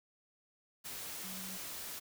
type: tone in noise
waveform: sine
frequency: 188.6 Hz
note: F#3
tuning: 33 cents sharp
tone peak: -48 dBFS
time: 1.23-1.58 s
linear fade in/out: 20 ms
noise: white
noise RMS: -44 dBFS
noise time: 0.84-2 s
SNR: -7 dB
effects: none